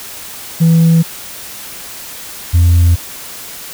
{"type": "tone pair in turn", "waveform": "sine", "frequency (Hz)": [164.81, 85.93], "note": ["E3", "F2"], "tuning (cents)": [0, -28], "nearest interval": "major seventh", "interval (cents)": 1128, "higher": "first", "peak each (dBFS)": -3, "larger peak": "neither", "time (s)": [[0.6, 1.03], [2.53, 2.96]], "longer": "neither", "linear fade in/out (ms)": 20, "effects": ["tanh soft clip ceiling -4 dBFS", "white hiss -29 dBFS RMS until 3.73 s"]}